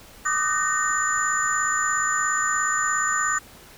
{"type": "tone cluster", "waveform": "sine", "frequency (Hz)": [1185, 1242, 1518, 1842, 7020], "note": ["D6", "D#6", "F#6", "A#6", "A8"], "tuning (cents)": [15, -3, 44, -21, -5], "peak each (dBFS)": -27, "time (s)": [0.25, 3.39], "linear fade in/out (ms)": 10, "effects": ["pink hiss -47 dBFS RMS until 3.77 s"]}